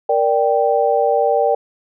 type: chord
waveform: sine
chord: G minor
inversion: first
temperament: equal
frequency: 466.2 / 587.3 / 784 Hz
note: Bb4 / D5 / G5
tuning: 0 / 0 / 0 cents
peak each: -17 dBFS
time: 0.09-1.55 s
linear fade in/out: 5 ms
effects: none